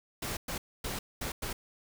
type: noise bursts at uneven times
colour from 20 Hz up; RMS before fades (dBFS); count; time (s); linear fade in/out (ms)
pink; -36; 5; 0.22-0.37 / 0.48-0.58 / 0.84-0.99 / 1.21-1.32 / 1.42-1.53; 5
effects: none